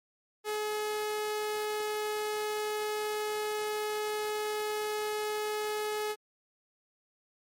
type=tone; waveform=sawtooth; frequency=424.3 Hz; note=G#4; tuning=37 cents sharp; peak=-27 dBFS; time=0.44-6.16 s; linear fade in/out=50 ms; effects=MP3 64 kbps